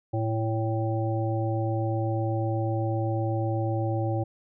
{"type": "harmonic tone", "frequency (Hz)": 111.5, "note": "A2", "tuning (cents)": 23, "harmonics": [1, 3, 5, 7], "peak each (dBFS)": [-26, -31, -33, -34], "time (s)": [0.13, 4.24], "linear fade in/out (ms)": 10, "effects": []}